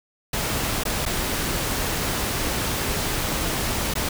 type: noise with dropouts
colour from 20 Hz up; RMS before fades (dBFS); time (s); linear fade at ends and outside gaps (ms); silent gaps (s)
pink; -25; 0.33-4.09; 5; 0.836-0.852 / 1.054-1.061 / 3.939-3.953
effects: none